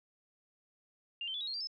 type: tone with pitch steps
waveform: sine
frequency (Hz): 2800 / 3107 / 3447 / 3825 / 4244 / 4709 / 5225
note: F7 / G7 / A7 / A#7 / C8 / D8 / E8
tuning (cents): +4 / -16 / -36 / +44 / +24 / +4 / -16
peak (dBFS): -36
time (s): 1.21-1.672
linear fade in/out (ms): 2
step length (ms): 66
effects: none